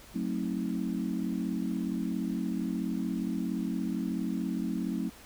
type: chord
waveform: sine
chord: F# diminished seventh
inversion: none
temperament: just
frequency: 185 / 222 / 266.4 / 319.7 Hz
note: F#3 / A3 / C4 / Eb4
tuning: 0 / +16 / +31 / +47 cents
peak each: -34 / -34 / -35 / -37 dBFS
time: 0.14-5.1 s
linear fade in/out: 20 ms
effects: pink hiss -52 dBFS RMS until 5.25 s